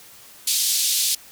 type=band-pass noise; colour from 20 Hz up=pink; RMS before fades=-21 dBFS; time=0.47-1.15 s; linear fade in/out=5 ms; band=3600 to 14000 Hz; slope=24 dB/octave; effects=white hiss -46 dBFS RMS until 1.31 s